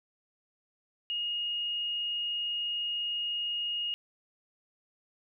sine tone, 2863 Hz, F7, 42 cents sharp, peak -30 dBFS, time 1.1-3.94 s, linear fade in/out 0 ms, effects none

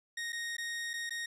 sawtooth tone with dropouts, 1864.7 Hz, A#6, in tune, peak -32 dBFS, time 0.17-1.26 s, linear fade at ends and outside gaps 5 ms, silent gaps 0.323-0.328 / 0.568-0.581 / 0.934-0.937 / 1.095-1.106 s, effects low-pass 10000 Hz 12 dB/octave

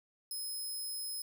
10% pulse tone, 5120 Hz, D#8, 49 cents sharp, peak -32 dBFS, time 0.31-1.22 s, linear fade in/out 2 ms, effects none

